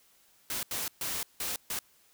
white noise bursts at uneven times, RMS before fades -34 dBFS, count 5, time 0.5-0.63 / 0.71-0.88 / 1.01-1.23 / 1.4-1.56 / 1.7-1.79 s, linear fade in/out 2 ms, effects white hiss -64 dBFS RMS until 2.13 s

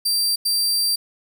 sawtooth tone bursts at uneven times, 4700 Hz, D8, 1 cent sharp, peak -15 dBFS, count 2, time 0.05-0.36 / 0.45-0.96 s, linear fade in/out 10 ms, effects none

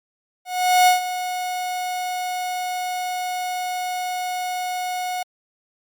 45% pulse tone with ADSR envelope, 729 Hz, F#5, 26 cents flat, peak -11 dBFS, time 0.45-5.23 s, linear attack 420 ms, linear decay 130 ms, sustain -13 dB, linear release 5 ms, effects Opus 48 kbps

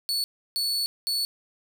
40% pulse tone bursts at uneven times, 4435 Hz, C#8, in tune, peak -23 dBFS, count 3, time 0.09-0.24 / 0.56-0.86 / 1.07-1.25 s, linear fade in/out 0 ms, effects none

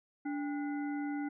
harmonic tone with a mistuned harmonic, 290.5 Hz, D4, 19 cents flat, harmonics 1 / 3 / 5 / 7, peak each -34 / -44 / -48 / -51 dBFS, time 0.25-1.29 s, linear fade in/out 10 ms, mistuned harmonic 3, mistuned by -150 cents, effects none

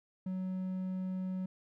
triangle tone, 186.2 Hz, F#3, 11 cents sharp, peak -32 dBFS, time 0.26-1.46 s, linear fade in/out 5 ms, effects none

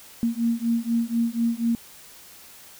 sine beating tone pair, 230.2 / 234.3 Hz, A#3 / A#3, -22 / +9 cents, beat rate 4.1 Hz, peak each -24 dBFS, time 0.23-1.75 s, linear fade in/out 0 ms, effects white hiss -47 dBFS RMS until 2.79 s

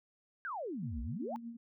sine exponential two-way sweep, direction down then up, 1661.2 to 54.7 to 931 Hz, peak -37 dBFS, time 0.45-1.36 s, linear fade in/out 0 ms, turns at 1.01 s
sine tone with tremolo, 233.1 Hz, A#3, in tune, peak -39 dBFS, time 0.82-1.57 s, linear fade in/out 10 ms, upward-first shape triangle, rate 8 Hz, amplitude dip 65%
effects none

